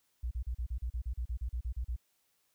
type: tone bursts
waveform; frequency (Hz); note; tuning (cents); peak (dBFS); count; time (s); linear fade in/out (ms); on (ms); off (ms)
sine; 59.9; A#1; +48; -32; 15; 0.23-1.963; 10; 81; 37
effects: white hiss -75 dBFS RMS until 2.54 s